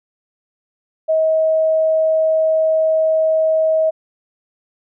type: tone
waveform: sine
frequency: 636 Hz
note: D#5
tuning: 38 cents sharp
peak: -12 dBFS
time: 1.08-3.91 s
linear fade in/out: 20 ms
effects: none